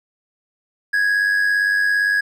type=tone with amplitude modulation; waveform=triangle; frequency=1661.2 Hz; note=G#6; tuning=in tune; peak=-11 dBFS; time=0.93-2.21 s; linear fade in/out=10 ms; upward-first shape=sine; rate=97.6 Hz; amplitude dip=50%; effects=none